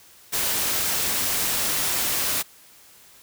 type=noise; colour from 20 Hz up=white; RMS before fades=-24 dBFS; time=0.32-2.43 s; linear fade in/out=20 ms; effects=white hiss -51 dBFS RMS until 3.22 s